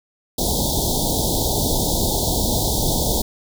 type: band-stop noise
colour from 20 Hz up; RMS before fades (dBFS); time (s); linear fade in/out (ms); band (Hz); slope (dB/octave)
pink; -20; 0.38-3.22; 5; 920 to 3400; 96
effects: none